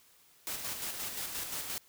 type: noise with tremolo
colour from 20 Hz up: white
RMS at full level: -37 dBFS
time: 0.47-1.78 s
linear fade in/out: 0 ms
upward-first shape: square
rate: 5.7 Hz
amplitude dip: 40%
effects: white hiss -63 dBFS RMS until 1.88 s